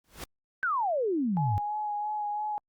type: noise with exponential growth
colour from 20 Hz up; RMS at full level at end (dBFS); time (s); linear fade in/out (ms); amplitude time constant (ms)
pink; -35; 0.04-0.24; 2; 42
type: exponential sweep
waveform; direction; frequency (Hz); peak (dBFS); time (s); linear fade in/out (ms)
sine; down; 1576 to 92.4; -25; 0.63-1.58; 0
type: tone with vibrato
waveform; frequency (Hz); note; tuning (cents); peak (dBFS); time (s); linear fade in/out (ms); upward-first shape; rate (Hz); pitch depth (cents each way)
sine; 838; G#5; +15; -29; 1.37-2.58; 0; sine; 3; 23
effects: Opus 48 kbps